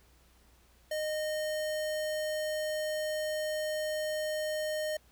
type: tone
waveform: square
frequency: 615 Hz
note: D#5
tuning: 20 cents flat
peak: -32 dBFS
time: 0.91-4.97 s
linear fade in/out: 5 ms
effects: added 60 Hz sine -63 dBFS peak until 5.11 s + pink hiss -65 dBFS RMS until 5.11 s